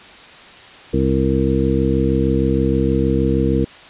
harmonic tone, 66.4 Hz, C2, 26 cents sharp, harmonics 1 / 2 / 3 / 4 / 5 / 7, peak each -21 / -21 / -21 / -21 / -21 / -21 dBFS, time 0.93-3.65 s, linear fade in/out 10 ms, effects white hiss -40 dBFS RMS until 3.89 s + resampled to 8000 Hz

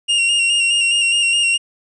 45% pulse tone with vibrato, 2788 Hz, F7, 4 cents flat, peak -13 dBFS, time 0.08-1.58 s, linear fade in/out 20 ms, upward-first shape square, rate 4.8 Hz, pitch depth 28 cents each way, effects resampled to 22050 Hz

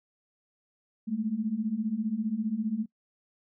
sine beating tone pair, 207.7 / 222.7 Hz, G#3 / A3, 0 / +21 cents, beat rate 15 Hz, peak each -32 / -29 dBFS, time 1.07-2.86 s, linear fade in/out 20 ms, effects noise-tail reverb RT60 0.1 s tail -25 dB re dry

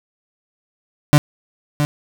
35% pulse tone with echo, 147.3 Hz, D3, 6 cents sharp, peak -5 dBFS, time 1.13-1.18 s, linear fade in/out 0 ms, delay 670 ms, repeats 1, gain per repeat -8 dB, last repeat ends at 1.85 s, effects none

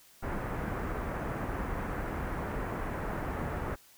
pink low-pass noise, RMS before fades -35 dBFS, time 0.22-3.76 s, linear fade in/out 20 ms, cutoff 1800 Hz, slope 24 dB/octave, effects white hiss -59 dBFS RMS until 3.97 s

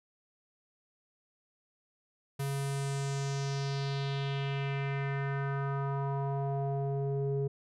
square tone with low-pass filter sweep, 138.59 Hz, C#3, in tune, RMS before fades -33 dBFS, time 2.39-7.48 s, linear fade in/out 10 ms, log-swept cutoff 12000 to 400 Hz, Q 2.7, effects none

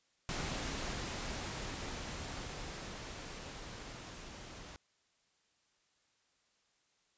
pink noise with level ramp, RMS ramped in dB -38 to -50 dBFS, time 0.29-4.76 s, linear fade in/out 0 ms, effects white hiss -75 dBFS RMS until 7.17 s + resampled to 16000 Hz

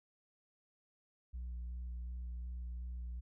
sine tone with vibrato, 60.6 Hz, B1, 32 cents flat, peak -38 dBFS, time 1.33-3.21 s, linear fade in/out 20 ms, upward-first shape square, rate 2.7 Hz, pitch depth 15 cents each way, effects tanh soft clip ceiling -39 dBFS

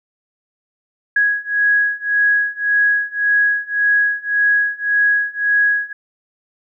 sine beating tone pair, 1661.2 / 1663 Hz, G#6 / G#6, 0 / +2 cents, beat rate 1.8 Hz, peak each -17 / -16 dBFS, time 1.16-5.93 s, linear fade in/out 5 ms, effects none

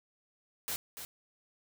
white noise with echo, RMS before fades -36 dBFS, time 0.68-0.76 s, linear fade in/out 0 ms, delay 290 ms, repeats 1, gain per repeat -8 dB, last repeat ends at 1.05 s, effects none

